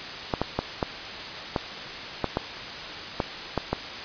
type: clicks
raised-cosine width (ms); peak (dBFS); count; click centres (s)
1; -9; 10; 0.338 / 0.416 / 0.59 / 0.828 / 1.562 / 2.243 / 2.371 / 3.202 / 3.577 / 3.73
effects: white hiss -35 dBFS RMS until 4.04 s + resampled to 11025 Hz